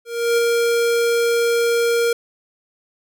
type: tone with ADSR envelope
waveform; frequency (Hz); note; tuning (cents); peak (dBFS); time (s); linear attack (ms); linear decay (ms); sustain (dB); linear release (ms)
square; 468.4; A#4; +8; -14; 0.05-2.13; 330; 7; -2; 4
effects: none